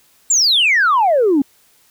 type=exponential sweep; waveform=sine; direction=down; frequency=7590 to 260.8 Hz; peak=-9 dBFS; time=0.3-1.42 s; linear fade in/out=5 ms; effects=tanh soft clip ceiling -7 dBFS + white hiss -54 dBFS RMS until 1.9 s